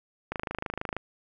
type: click train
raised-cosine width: 0.5 ms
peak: -16 dBFS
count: 18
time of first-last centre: 0.32-0.966 s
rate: 26.3 Hz
effects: none